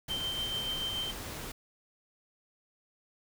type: noise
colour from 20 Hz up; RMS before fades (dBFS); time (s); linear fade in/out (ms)
pink; -41; 0.08-1.52; 5
type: tone with tremolo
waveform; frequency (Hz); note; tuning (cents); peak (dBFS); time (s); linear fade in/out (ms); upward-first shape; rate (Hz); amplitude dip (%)
sine; 3124; G7; -7; -31; 0.09-1.12; 20; sine; 6.9; 35
effects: none